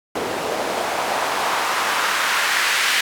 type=noise with band-pass filter sweep; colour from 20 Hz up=white; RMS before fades=-21 dBFS; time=0.15-3.01 s; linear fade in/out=5 ms; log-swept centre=450 to 2000 Hz; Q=1.3; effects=none